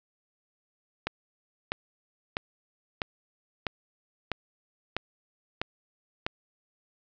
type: click train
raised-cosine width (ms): 0.3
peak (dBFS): -12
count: 9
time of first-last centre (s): 1.07-6.265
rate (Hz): 1.54
effects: low-pass 5000 Hz 12 dB/octave